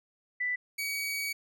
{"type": "tone pair in turn", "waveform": ["sine", "sawtooth"], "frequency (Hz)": [1984, 2262], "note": ["B6", "C#7"], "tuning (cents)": [7, 34], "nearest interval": "major second", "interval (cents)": 227, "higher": "second", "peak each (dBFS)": -28, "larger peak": "neither", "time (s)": [[0.4, 0.56], [0.78, 1.33]], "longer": "second", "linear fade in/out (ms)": 10, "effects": []}